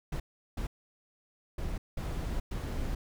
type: noise bursts at uneven times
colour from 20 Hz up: brown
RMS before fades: -34 dBFS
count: 5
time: 0.12-0.2 / 0.57-0.67 / 1.58-1.78 / 1.97-2.4 / 2.51-2.95 s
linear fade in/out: 5 ms
effects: none

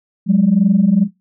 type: tone pair together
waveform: sine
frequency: 182.4 / 204.7 Hz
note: F#3 / G#3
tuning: -24 / -25 cents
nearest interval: major second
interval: 199 cents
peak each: -11 dBFS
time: 0.26-1.08 s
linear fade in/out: 50 ms
effects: noise-tail reverb RT60 0.2 s tail -19 dB re dry + tanh soft clip ceiling -3 dBFS

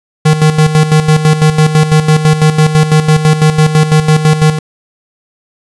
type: tone with tremolo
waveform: square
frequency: 154.8 Hz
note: D#3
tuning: 9 cents flat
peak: -4 dBFS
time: 0.25-4.59 s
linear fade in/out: 10 ms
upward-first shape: square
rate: 6 Hz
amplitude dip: 65%
effects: resampled to 24000 Hz + 7-bit

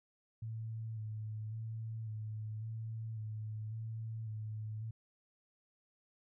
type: tone with vibrato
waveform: sine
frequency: 110 Hz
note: A2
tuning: in tune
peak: -39 dBFS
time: 0.42-4.91 s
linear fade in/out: 5 ms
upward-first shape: square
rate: 0.91 Hz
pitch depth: 28 cents each way
effects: none

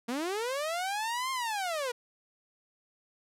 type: linear two-way sweep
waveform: sawtooth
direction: up then down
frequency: 224.8 to 1070 to 468.6 Hz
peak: -27 dBFS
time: 0.08-1.92 s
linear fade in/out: 10 ms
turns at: 1.31 s
effects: low-pass 12000 Hz 12 dB/octave

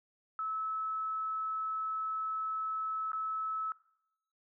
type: tone with dropouts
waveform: sine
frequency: 1300 Hz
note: E6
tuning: 24 cents flat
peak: -33 dBFS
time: 0.39-3.72 s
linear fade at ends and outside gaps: 1 ms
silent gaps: 3.118-3.131 s
effects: noise-tail reverb RT60 0.8 s tail -21 dB re dry

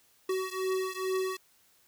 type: beating tone pair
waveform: square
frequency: 375.2 / 377.5 Hz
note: F#4 / F#4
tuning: +24 / +35 cents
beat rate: 2.3 Hz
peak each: -33 / -34 dBFS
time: 0.29-1.37 s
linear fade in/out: 5 ms
effects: white hiss -65 dBFS RMS until 1.87 s

